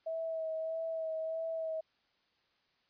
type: tone with vibrato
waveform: sine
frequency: 646 Hz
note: E5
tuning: 35 cents flat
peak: -34 dBFS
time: 0.06-1.81 s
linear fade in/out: 10 ms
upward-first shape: sine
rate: 1.6 Hz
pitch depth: 20 cents each way
effects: white hiss -74 dBFS RMS until 2.89 s + resampled to 11025 Hz